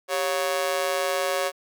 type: tone with amplitude modulation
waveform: sawtooth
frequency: 554.4 Hz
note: C#5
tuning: in tune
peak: -15 dBFS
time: 0.08-1.52 s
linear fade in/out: 50 ms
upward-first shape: sine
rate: 161 Hz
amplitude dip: 100%
effects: none